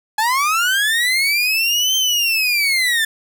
30% pulse linear two-way sweep, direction up then down, 838 to 3136 to 1746 Hz, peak -12 dBFS, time 0.18-3.05 s, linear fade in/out 5 ms, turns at 1.96 s, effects none

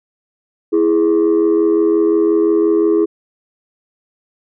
sine tone pair together, 329.6 / 415.3 Hz, E4 / G#4, 0 / 0 cents, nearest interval major third, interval 400 cents, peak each -11 dBFS, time 0.72-3.06 s, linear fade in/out 20 ms, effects tanh soft clip ceiling -7 dBFS

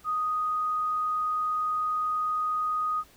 sine tone, 1244.5 Hz, D#6, in tune, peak -25 dBFS, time 0.04-3.04 s, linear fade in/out 50 ms, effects pink hiss -57 dBFS RMS until 3.16 s

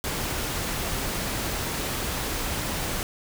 pink noise, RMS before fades -29 dBFS, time 0.04-3.03 s, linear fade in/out 0 ms, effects none

